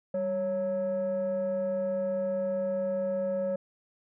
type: tone pair together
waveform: sine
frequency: 196 / 552.8 Hz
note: G3 / C#5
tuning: 0 / -5 cents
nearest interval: octave + tritone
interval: 1795 cents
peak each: -33 / -26 dBFS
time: 0.14-3.56 s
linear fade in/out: 5 ms
effects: tanh soft clip ceiling -24 dBFS